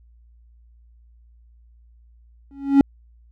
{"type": "tone with exponential growth", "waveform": "triangle", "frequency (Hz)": 277.2, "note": "C#4", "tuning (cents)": 0, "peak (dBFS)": -4, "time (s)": [2.51, 2.81], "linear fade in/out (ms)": 1, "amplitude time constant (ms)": 65, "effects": ["added 58 Hz sine -49 dBFS peak until 3.31 s"]}